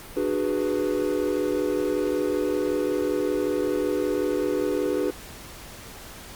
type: chord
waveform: triangle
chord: G# half-diminished seventh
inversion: second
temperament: equal with one note detuned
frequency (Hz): 298.1 / 370 / 415.3 / 493.9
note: D4 / F#4 / G#4 / B4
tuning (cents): +26 / 0 / 0 / 0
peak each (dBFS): -26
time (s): 0.16-5.11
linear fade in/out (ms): 10
effects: pink hiss -42 dBFS RMS until 6.35 s + Opus 48 kbps